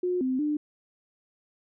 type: tone with pitch steps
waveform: sine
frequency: 360.3 / 258.8 / 298.7 Hz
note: F#4 / C4 / D4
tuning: -46 / -19 / +29 cents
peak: -24 dBFS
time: 0.03-0.57 s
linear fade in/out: 5 ms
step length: 180 ms
effects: none